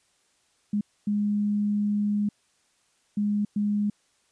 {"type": "tone bursts at uneven times", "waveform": "sine", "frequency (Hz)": 206.7, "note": "G#3", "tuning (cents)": -8, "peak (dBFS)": -22, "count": 4, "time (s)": [[0.73, 0.81], [1.07, 2.29], [3.17, 3.45], [3.56, 3.9]], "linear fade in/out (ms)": 5, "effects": ["white hiss -67 dBFS RMS until 4.31 s", "resampled to 22050 Hz"]}